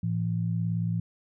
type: tone pair together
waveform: sine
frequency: 111.23 / 169.3 Hz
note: A2 / E3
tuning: +19 / +46 cents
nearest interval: perfect fifth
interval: 727 cents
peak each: -28 dBFS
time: 0.03-1 s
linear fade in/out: 5 ms
effects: none